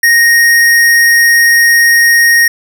square tone, 1864.7 Hz, A#6, in tune, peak -5 dBFS, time 0.03-2.48 s, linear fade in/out 5 ms, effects none

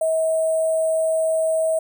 sine tone with sample-and-hold, 643 Hz, E5, 43 cents flat, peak -17 dBFS, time 0.01-1.79 s, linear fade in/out 5 ms, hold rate 8820 Hz, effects none

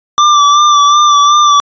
square tone with vibrato, 1174 Hz, D6, 1 cent flat, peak -5 dBFS, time 0.18-1.6 s, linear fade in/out 0 ms, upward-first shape sine, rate 2.7 Hz, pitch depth 34 cents each way, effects resampled to 16000 Hz

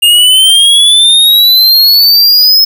square exponential sweep, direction up, 2818 to 5200 Hz, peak -3 dBFS, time 0.02-2.65 s, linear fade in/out 10 ms, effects 7-bit

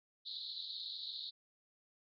pink band-pass noise, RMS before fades -45 dBFS, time 0.25-1.31 s, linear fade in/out 20 ms, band 3700 to 4300 Hz, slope 96 dB/octave, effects none

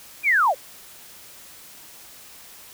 sine linear sweep, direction down, 2489 to 467.9 Hz, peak -15 dBFS, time 0.23-0.55 s, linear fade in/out 50 ms, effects white hiss -45 dBFS RMS until 2.73 s

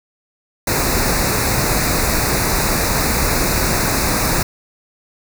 pink band-stop noise, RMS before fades -17 dBFS, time 0.67-4.43 s, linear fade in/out 5 ms, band 2600 to 3800 Hz, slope 96 dB/octave, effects none

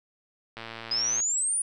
click train, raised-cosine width 0.3 ms, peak -22 dBFS, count 73, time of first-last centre 0.57-1.202 s, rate 114 Hz
sine exponential sweep, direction up, 4982 to 9800 Hz, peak -24 dBFS, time 0.91-1.62 s, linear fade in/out 5 ms
effects none

